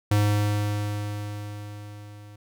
square tone with level ramp, 103.83 Hz, G#2, in tune, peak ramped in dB -18 to -44 dBFS, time 0.11-2.36 s, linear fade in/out 5 ms, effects none

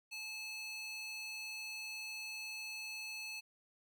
square tone with high-pass filter, 866 Hz, A5, 28 cents flat, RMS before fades -45 dBFS, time 0.11-3.41 s, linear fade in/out 20 ms, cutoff 3100 Hz, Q 5.5, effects none

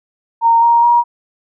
sine tone with pitch steps, 923 / 937 / 951.1 Hz, A#5 / A#5 / A#5, -17 / +9 / +35 cents, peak -7 dBFS, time 0.41-1.04 s, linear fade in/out 50 ms, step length 210 ms, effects none

